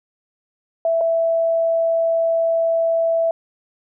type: tone pair in turn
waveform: sine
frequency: 661 / 661 Hz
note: E5 / E5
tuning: +5 / +5 cents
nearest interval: unison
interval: 0 cents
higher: neither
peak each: -15 dBFS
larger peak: neither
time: 0.85-1.01 / 1.01-3.31 s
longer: second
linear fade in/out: 2 ms
effects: none